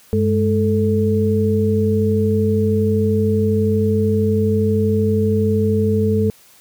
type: tone cluster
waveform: sine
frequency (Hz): 98 / 210.7 / 439.4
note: G2 / G#3 / A4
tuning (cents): 0 / +25 / -2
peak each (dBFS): -18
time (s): 0.13-6.3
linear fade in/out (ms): 0
effects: white hiss -49 dBFS RMS until 6.6 s